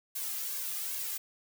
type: noise with flanger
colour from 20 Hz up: blue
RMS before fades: -36 dBFS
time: 0.15-1.18 s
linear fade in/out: 10 ms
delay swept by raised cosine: 1.8 to 2.47 ms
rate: 2.5 Hz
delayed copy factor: +0.9
effects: none